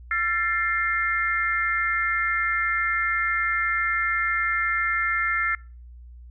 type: tone cluster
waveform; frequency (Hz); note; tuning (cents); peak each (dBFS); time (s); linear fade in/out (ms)
sine; 1356 / 1766 / 2111; E6 / A6 / C7; +49 / +6 / +15; -26; 0.11-5.55; 2
effects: noise-tail reverb RT60 0.4 s tail -26 dB re dry + added 60 Hz sine -41 dBFS peak until 6.3 s